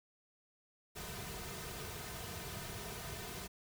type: noise with comb filter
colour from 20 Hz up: pink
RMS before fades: -45 dBFS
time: 0.95-3.48 s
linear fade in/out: 20 ms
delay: 3.6 ms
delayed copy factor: -0.7
effects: none